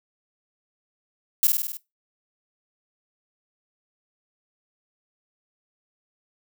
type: noise with echo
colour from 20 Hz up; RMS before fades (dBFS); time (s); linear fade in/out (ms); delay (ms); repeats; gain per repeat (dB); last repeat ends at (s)
violet; -18; 1.43-1.47; 0; 50; 6; -3; 1.77
effects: noise-tail reverb RT60 0.2 s tail -19 dB re dry